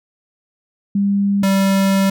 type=tone pair in turn; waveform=sine / square; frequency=200 / 194.42 Hz; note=G3 / G3; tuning=+35 / -14 cents; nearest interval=unison; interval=49 cents; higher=first; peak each=-13 dBFS; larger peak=neither; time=0.95-1.43 / 1.43-2.1 s; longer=second; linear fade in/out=5 ms; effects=none